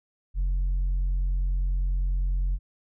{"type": "tone with tanh clipping", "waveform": "sine", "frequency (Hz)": 45, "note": "F#1", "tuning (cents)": -47, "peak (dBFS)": -23, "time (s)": [0.34, 2.59], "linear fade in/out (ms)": 50, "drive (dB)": 2, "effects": []}